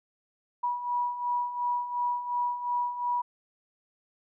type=beating tone pair; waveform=sine; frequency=970 / 972.8 Hz; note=B5 / B5; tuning=-31 / -26 cents; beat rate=2.8 Hz; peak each=-34 / -28 dBFS; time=0.63-3.22 s; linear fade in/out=10 ms; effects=none